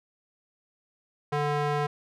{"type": "tone with band-pass filter", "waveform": "square", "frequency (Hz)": 146.83, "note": "D3", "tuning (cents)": 0, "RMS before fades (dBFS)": -27, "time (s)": [1.32, 1.87], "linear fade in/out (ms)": 10, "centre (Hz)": 850, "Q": 0.74, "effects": []}